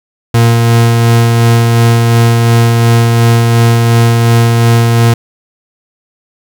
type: tone with tremolo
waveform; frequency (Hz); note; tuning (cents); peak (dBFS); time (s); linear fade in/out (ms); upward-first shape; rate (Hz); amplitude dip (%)
40% pulse; 116.54; A#2; 0; -3; 0.34-5.14; 5; sine; 2.8; 25
effects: 7-bit